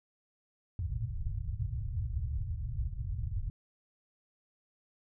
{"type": "low-pass noise", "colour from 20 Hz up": "white", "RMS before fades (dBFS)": -35, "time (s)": [0.79, 3.5], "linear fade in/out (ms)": 2, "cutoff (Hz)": 120, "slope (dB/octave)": 48, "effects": []}